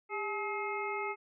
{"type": "harmonic tone with a mistuned harmonic", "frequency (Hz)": 426.6, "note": "G#4", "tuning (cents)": 46, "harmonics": [1, 2, 3, 5, 6], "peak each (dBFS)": [-38, -39, -40, -39, -46], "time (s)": [0.09, 1.16], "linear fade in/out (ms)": 50, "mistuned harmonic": 1, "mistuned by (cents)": -97, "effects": []}